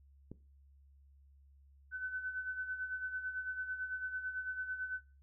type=click; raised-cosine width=3 ms; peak=-33 dBFS; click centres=0.316 s
type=tone with tremolo; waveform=sine; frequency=1512 Hz; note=F#6; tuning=37 cents sharp; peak=-35 dBFS; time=1.91-5.01 s; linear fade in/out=50 ms; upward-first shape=sine; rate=9 Hz; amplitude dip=65%
effects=noise-tail reverb RT60 0.3 s tail -17 dB re dry + added 69 Hz sine -60 dBFS peak until 5.22 s